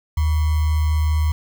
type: tone with sample-and-hold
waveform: sine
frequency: 77.3 Hz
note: D#2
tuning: 11 cents flat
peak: -15 dBFS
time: 0.17-1.32 s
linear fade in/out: 5 ms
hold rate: 1050 Hz
effects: none